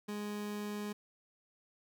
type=tone; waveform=30% pulse; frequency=207.7 Hz; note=G#3; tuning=in tune; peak=-35 dBFS; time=0.08-0.93 s; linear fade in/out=10 ms; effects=none